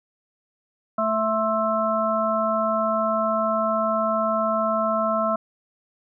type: harmonic tone with a mistuned harmonic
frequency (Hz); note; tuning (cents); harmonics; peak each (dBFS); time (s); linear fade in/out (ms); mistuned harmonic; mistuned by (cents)
220; A3; 0; 1 / 3 / 5 / 6; -28 / -23 / -27 / -25; 0.98-5.36; 5; 5; -57
effects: none